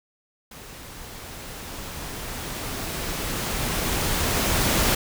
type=noise with level ramp; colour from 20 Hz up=pink; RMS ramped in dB=-42 to -20 dBFS; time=0.51-4.95 s; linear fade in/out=5 ms; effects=none